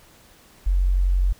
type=tone; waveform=sine; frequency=45.75 Hz; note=F#1; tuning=19 cents flat; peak=-16 dBFS; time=0.66-1.33 s; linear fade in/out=10 ms; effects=pink hiss -52 dBFS RMS until 1.39 s